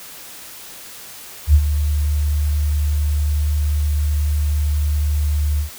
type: tone with ADSR envelope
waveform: sine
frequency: 74.1 Hz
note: D2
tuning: 16 cents sharp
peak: -5 dBFS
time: 1.47-5.7 s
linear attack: 71 ms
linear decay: 60 ms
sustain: -10 dB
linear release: 110 ms
effects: white hiss -37 dBFS RMS until 5.78 s